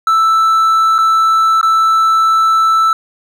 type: tone with dropouts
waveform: triangle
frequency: 1321 Hz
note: E6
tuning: 3 cents sharp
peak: -6 dBFS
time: 0.07-2.93 s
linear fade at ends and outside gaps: 2 ms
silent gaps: 0.982-0.987 / 1.613-1.629 s
effects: none